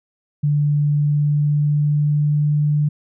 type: tone with pitch glide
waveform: sine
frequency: 146.83 to 148.45 Hz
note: D3 to D3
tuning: 0 to +19 cents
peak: -14 dBFS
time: 0.43-2.89 s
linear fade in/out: 10 ms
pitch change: +19 cents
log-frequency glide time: 0.92-2.57 s
effects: none